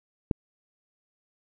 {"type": "click", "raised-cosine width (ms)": 3, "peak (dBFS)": -11, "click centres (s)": 0.312, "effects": []}